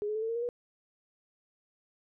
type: tone with pitch steps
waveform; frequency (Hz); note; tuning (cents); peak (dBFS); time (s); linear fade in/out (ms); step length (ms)
sine; 415.3 / 426 / 437 / 448.2 / 459.7 / 471.6 / 483.7; G#4 / G#4 / A4 / A4 / A#4 / A#4 / B4; 0 / +44 / -12 / +32 / -24 / +20 / -36; -30; 0.02-0.489; 0; 67
effects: none